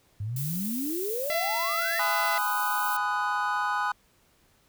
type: exponential sweep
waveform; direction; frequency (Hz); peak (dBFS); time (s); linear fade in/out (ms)
sine; up; 97.9 to 1900; -29; 0.2-2; 5
type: noise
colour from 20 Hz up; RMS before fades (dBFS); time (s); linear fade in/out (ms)
violet; -35; 0.36-2.97; 5
type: harmonic tone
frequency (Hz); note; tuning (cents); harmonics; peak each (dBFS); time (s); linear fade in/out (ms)
673; E5; +36; 1 / 2 / 3 / 4 / 5 / 6 / 7 / 8 / 9; -33 / -38 / -32 / -40 / -43 / -40 / -42 / -47 / -48; 1.3-2.38; 0
type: chord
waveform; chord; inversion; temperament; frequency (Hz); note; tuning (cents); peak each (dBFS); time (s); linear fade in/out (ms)
triangle; G# minor seventh; none; equal with one note detuned; 830.6 / 1006.8 / 1244.5 / 1480; G#5 / B5 / D#6 / F#6; 0 / +33 / 0 / 0; -29; 1.99-3.92; 5
effects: pink hiss -64 dBFS RMS until 4.68 s